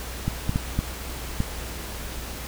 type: clicks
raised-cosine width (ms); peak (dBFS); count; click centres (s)
5; -10; 5; 0.28 / 0.494 / 0.559 / 0.79 / 1.404
effects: added 60 Hz sine -35 dBFS peak until 2.47 s + pink hiss -36 dBFS RMS until 2.47 s